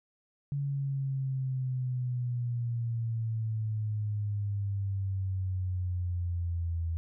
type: exponential sweep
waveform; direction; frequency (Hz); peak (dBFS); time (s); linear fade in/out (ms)
sine; down; 142 to 82.41; -29; 0.52-6.97; 0
effects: none